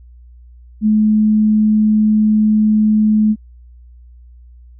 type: tone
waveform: sine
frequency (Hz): 214.4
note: A3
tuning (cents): -45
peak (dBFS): -9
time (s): 0.81-3.36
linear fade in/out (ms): 50
effects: added 60 Hz sine -38 dBFS peak until 4.79 s